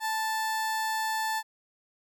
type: tone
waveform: 30% pulse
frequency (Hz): 880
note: A5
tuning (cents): 0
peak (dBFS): -25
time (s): 0-1.43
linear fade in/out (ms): 50
effects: none